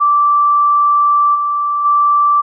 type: tone with level steps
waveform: sine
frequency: 1168 Hz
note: D6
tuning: 10 cents flat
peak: -8 / -13 / -8 dBFS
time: 0-2.42 s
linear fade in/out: 20 ms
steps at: 1.34 / 1.84 s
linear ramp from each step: 20 ms
effects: none